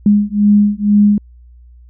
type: beating tone pair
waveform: sine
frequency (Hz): 205.3 / 207.4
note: G#3 / G#3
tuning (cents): -20 / -2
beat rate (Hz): 2.1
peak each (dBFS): -11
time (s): 0.06-1.18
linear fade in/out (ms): 2
effects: added 60 Hz sine -38 dBFS peak until 1.89 s